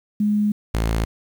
sine / sawtooth tone pair in turn, 208.9 / 55.55 Hz, G#3 / A1, +10 / +17 cents, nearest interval octave + major seventh, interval 2293 cents, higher first, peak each -16 / -15 dBFS, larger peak second, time 0.2-0.52 / 0.74-1.05 s, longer first, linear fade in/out 5 ms, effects 8-bit

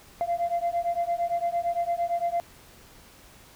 sine beating tone pair, 685 / 693.8 Hz, F5 / F5, -34 / -12 cents, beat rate 8.8 Hz, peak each -26 dBFS, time 0.21-2.4 s, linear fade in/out 0 ms, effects tanh soft clip ceiling -20 dBFS + pink hiss -52 dBFS RMS until 3.55 s

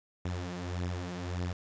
sawtooth beating tone pair, 88 / 89.7 Hz, F2 / F2, +14 / +47 cents, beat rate 1.7 Hz, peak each -34 / -32 dBFS, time 0.25-1.53 s, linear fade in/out 5 ms, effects resampled to 16000 Hz + 9-bit

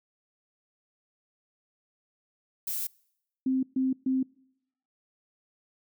violet noise, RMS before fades -32 dBFS, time 2.67-2.87 s, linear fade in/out 5 ms
sine tone bursts, 261.6 Hz, C4, in tune, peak -23 dBFS, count 3, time 3.46-4.23 s, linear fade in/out 5 ms, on 170 ms, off 130 ms
effects noise-tail reverb RT60 0.8 s tail -26 dB re dry

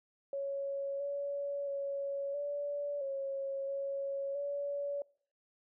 sine tone with pitch steps, 555 / 566 / 558 / 576 / 547 / 553 / 569 Hz, C#5 / C#5 / C#5 / D5 / C#5 / C#5 / C#5, +2 / +36 / +11 / -34 / -23 / -4 / +45 cents, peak -34 dBFS, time 0.33-5.02 s, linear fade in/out 2 ms, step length 670 ms, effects noise-tail reverb RT60 0.6 s tail -25 dB re dry

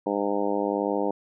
harmonic tone, 101.4 Hz, G#2, 41 cents flat, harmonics 2 / 3 / 4 / 5 / 6 / 7 / 8 / 9, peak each -33 / -29 / -30 / -29 / -33 / -35 / -34 / -34 dBFS, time 0.06-1.11 s, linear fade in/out 5 ms, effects none

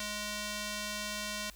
square tone with band-pass filter, 208.9 Hz, G#3, 10 cents sharp, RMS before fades -38 dBFS, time 0-1.5 s, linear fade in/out 2 ms, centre 5200 Hz, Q 0.57, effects added 50 Hz sine -53 dBFS peak until 1.55 s + white hiss -58 dBFS RMS until 1.55 s

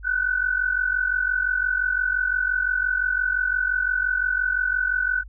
sine tone pair together, 1474.2 / 1520 Hz, F#6 / F#6, -7 / +46 cents, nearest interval minor second, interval 53 cents, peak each -23 dBFS, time 0.03-5.24 s, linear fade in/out 50 ms, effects added 50 Hz sine -38 dBFS peak until 5.28 s

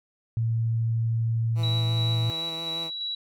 sine tone, 114.1 Hz, A#2, 37 cents flat, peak -22 dBFS, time 0.37-2.3 s, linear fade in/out 0 ms
10% pulse tone with vibrato, 164.81 Hz, E3, in tune, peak -28 dBFS, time 1.55-2.91 s, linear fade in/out 50 ms, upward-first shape sine, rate 5.8 Hz, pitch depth 20 cents each way
sine tone with tremolo, 3907 Hz, B7, 19 cents flat, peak -28 dBFS, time 1.63-3.15 s, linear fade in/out 5 ms, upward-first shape square, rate 2.9 Hz, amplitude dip 30%
effects none

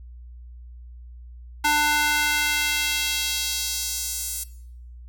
square tone with high-pass filter sweep, 297.8 Hz, D4, 24 cents sharp, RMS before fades -24 dBFS, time 1.64-4.44 s, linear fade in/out 10 ms, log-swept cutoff 950 to 8500 Hz, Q 1.2, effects noise-tail reverb RT60 0.7 s tail -19 dB re dry + added 60 Hz sine -39 dBFS peak until 5.08 s

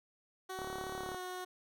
15% pulse tone with pitch glide, 375.6 to 365.8 Hz, F#4 to F#4, +26 to -20 cents, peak -34 dBFS, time 0.49-1.45 s, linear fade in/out 10 ms, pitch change -46 cents, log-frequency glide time 0.96-1.21 s
click train, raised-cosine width 1 ms, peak -29 dBFS, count 21, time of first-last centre 0.59-1.146 s, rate 36 Hz
effects none

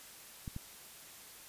clicks, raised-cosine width 5 ms, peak -28 dBFS, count 2, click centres 0.478 / 0.564 s, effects white hiss -53 dBFS RMS until 1.48 s + resampled to 32000 Hz

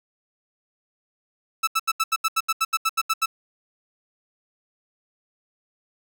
sawtooth tone bursts, 1313 Hz, E6, 7 cents flat, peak -15 dBFS, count 14, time 1.63-3.26 s, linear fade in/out 10 ms, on 44 ms, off 78 ms, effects none

